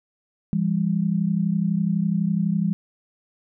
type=tone pair together; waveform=sine; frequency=168.9 / 200.9 Hz; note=E3 / G3; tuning=+42 / +43 cents; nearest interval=minor third; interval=301 cents; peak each=-22 dBFS; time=0.53-2.73 s; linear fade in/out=0 ms; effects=none